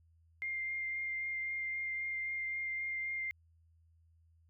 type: tone with vibrato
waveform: sine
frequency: 2107 Hz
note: C7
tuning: 12 cents sharp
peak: -35 dBFS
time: 0.42-3.31 s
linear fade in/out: 0 ms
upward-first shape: sine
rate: 3.8 Hz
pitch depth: 10 cents each way
effects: added 82 Hz sine -64 dBFS peak until 4.49 s